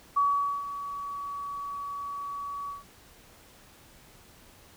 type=tone with ADSR envelope; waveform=sine; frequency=1134 Hz; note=C#6; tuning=39 cents sharp; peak=-20 dBFS; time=0.16-2.84 s; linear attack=13 ms; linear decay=460 ms; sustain=-13 dB; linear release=150 ms; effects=pink hiss -55 dBFS RMS until 4.76 s